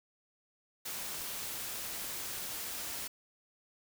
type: noise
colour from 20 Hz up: white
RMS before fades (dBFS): -40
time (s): 0.85-3.08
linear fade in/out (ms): 10
effects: none